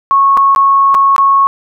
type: tone with dropouts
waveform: sine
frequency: 1100 Hz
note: C#6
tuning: 14 cents flat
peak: -5 dBFS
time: 0.11-1.47 s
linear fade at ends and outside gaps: 0 ms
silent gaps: 0.37-0.374 / 0.549-0.561 / 0.944-0.949 / 1.163-1.181 s
effects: none